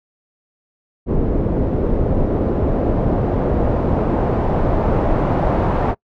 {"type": "noise with low-pass filter sweep", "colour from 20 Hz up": "pink", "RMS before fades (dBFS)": -17, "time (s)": [1.06, 5.95], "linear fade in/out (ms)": 50, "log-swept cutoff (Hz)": [410, 870], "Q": 1.2, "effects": ["noise-tail reverb RT60 0.1 s tail -25 dB re dry"]}